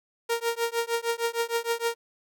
sawtooth tone with tremolo, 465.5 Hz, A#4, 2 cents flat, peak -18 dBFS, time 0.29-1.95 s, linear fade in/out 10 ms, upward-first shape triangle, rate 6.5 Hz, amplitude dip 100%, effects none

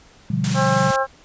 sine chord, G dominant seventh, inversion first, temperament equal, 123.47 / 146.83 / 174.61 / 196 Hz, B2 / D3 / F3 / G3, 0 / 0 / 0 / 0 cents, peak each -24 dBFS, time 0.3-0.91 s, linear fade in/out 5 ms
white noise, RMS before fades -27 dBFS, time 0.44-0.96 s, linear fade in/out 0 ms
harmonic tone, 267.6 Hz, C4, 39 cents sharp, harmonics 2 / 3 / 4 / 5 / 6, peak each -21 / -23 / -24 / -25 / -26 dBFS, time 0.54-1.07 s, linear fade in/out 50 ms
effects pink hiss -50 dBFS RMS until 1.24 s + resampled to 16000 Hz

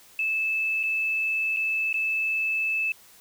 sine tone with dropouts, 2621 Hz, E7, 11 cents flat, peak -23 dBFS, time 0.19-2.92 s, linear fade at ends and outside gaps 2 ms, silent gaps 0.831-0.835 / 1.564-1.569 / 1.929-1.941 s, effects white hiss -53 dBFS RMS until 3.2 s

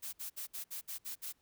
blue noise bursts, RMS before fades -42 dBFS, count 8, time 0.02-1.327 s, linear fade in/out 20 ms, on 110 ms, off 61 ms, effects pink hiss -75 dBFS RMS until 1.41 s

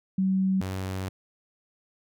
sine / sawtooth tone pair in turn, 190 / 94.53 Hz, F#3 / F#2, +46 / +38 cents, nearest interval octave, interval 1208 cents, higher first, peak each -21 / -26 dBFS, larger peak first, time 0.18-0.61 / 0.61-1.09 s, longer second, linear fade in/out 5 ms, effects none

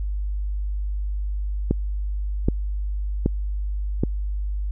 click train, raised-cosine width 3 ms, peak -6 dBFS, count 4, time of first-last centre 1.71-4.036 s, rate 1.29 Hz, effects added 50 Hz sine -23 dBFS peak until 4.71 s

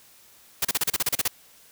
white noise bursts, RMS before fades -23 dBFS, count 11, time 0.62-1.279 s, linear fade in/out 5 ms, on 29 ms, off 34 ms, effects white hiss -54 dBFS RMS until 1.71 s

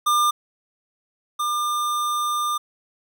square tone pair in turn, 1200 / 1200 Hz, D6 / D6, +37 / +37 cents, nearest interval unison, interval 0 cents, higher neither, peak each -17 / -22 dBFS, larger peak first, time 0.06-0.31 / 1.39-2.58 s, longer second, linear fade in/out 10 ms, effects none

